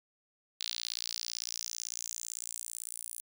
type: tone with high-pass filter sweep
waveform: sawtooth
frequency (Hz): 57.9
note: A#1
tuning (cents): -11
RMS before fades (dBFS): -40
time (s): 0.6-3.21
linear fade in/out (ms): 5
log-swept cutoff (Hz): 3900 to 10000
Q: 3.5
effects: none